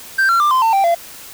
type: tone with pitch steps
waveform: triangle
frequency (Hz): 1568 / 1365 / 1188.3 / 1034.5 / 900.6 / 784 / 682.5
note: G6 / F6 / D6 / C6 / A5 / G5 / F5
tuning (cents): 0 / -40 / +20 / -20 / +40 / 0 / -40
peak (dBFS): -9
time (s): 0.18-0.95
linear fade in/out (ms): 10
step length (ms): 110
effects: white hiss -36 dBFS RMS until 1.33 s